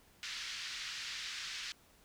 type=band-pass noise; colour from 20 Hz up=white; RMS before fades=-43 dBFS; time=0.23-1.72 s; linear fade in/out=0 ms; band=1500 to 5200 Hz; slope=24 dB/octave; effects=pink hiss -65 dBFS RMS until 2.04 s